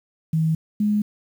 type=tone pair in turn; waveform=sine; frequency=159.9 / 209.2 Hz; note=D#3 / G#3; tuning=+48 / +13 cents; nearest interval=perfect fourth; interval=465 cents; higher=second; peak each=-17 dBFS; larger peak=neither; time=0.33-0.55 / 0.8-1.02 s; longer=neither; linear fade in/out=5 ms; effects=8-bit